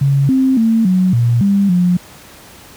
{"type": "tone with pitch steps", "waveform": "sine", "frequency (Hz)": [138.7, 263.2, 225.3, 184.8, 118.6, 199.1, 178.1], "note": ["C#3", "C4", "A3", "F#3", "A#2", "G3", "F3"], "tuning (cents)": [1, 10, 41, -2, 30, 27, 34], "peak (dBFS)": -9, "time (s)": [0.01, 1.97], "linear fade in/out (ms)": 5, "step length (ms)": 280, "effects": ["pink hiss -39 dBFS RMS until 2.76 s", "high-pass 60 Hz 12 dB/octave"]}